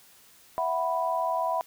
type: chord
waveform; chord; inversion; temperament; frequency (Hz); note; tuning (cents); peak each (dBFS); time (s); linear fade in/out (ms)
sine; E suspended second; none; equal; 659.3 / 740 / 987.8; E5 / F#5 / B5; 0 / 0 / 0; -29 / -31 / -28; 0.58-1.61; 0
effects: white hiss -56 dBFS RMS until 1.66 s